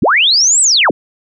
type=linear two-way sweep; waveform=sine; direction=up then down; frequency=90.2 to 8130 to 117.2 Hz; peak=-7 dBFS; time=0.02-0.91 s; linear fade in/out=5 ms; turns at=0.61 s; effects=none